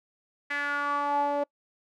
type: tone with band-pass filter sweep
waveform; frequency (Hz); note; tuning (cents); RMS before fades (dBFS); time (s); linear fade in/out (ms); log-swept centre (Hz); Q
sawtooth; 287.6; D4; -36; -28; 0.5-1.44; 10; 1900 to 640; 5.5
effects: noise-tail reverb RT60 0.1 s tail -25 dB re dry